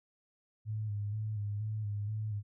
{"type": "tone with vibrato", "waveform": "sine", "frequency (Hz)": 105.4, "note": "G#2", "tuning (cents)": 26, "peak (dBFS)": -33, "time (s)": [0.65, 2.43], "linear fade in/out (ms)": 50, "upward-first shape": "square", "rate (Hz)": 2.1, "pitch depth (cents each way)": 41, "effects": []}